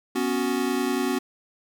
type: chord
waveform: square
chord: B suspended second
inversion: none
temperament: equal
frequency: 246.9 / 277.2 / 370 Hz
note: B3 / C#4 / F#4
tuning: 0 / 0 / 0 cents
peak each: -28 dBFS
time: 0.15-1.19 s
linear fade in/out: 10 ms
effects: none